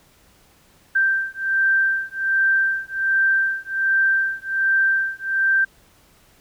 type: beating tone pair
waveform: sine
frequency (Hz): 1568 / 1569.3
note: G6 / G6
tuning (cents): 0 / +1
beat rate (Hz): 1.3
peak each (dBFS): -20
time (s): 0.95-5.65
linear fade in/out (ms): 10
effects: pink hiss -55 dBFS RMS until 6.4 s